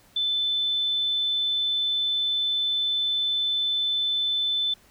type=tone; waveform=sine; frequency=3520 Hz; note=A7; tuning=in tune; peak=-22 dBFS; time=0.16-4.74 s; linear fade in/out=5 ms; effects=pink hiss -57 dBFS RMS until 4.9 s